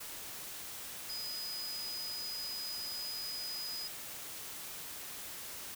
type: tone in noise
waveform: sine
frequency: 4978 Hz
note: D#8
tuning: in tune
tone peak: -39 dBFS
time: 1.09-3.88 s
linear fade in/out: 10 ms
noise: white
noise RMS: -45 dBFS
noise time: 0-5.75 s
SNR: +3 dB
effects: none